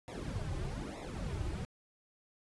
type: noise with flanger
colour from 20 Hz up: brown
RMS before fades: -39 dBFS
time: 0.08-1.65 s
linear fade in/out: 0 ms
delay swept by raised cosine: 0.65 to 4.35 ms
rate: 1.1 Hz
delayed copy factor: -0.9
effects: resampled to 24000 Hz